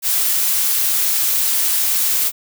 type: noise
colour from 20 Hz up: blue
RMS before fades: -17 dBFS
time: 0.02-2.32 s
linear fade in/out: 50 ms
effects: none